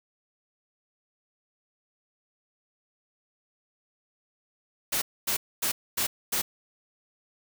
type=noise bursts; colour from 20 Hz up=white; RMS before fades=-27 dBFS; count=5; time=4.92-6.42 s; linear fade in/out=10 ms; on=100 ms; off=250 ms; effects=none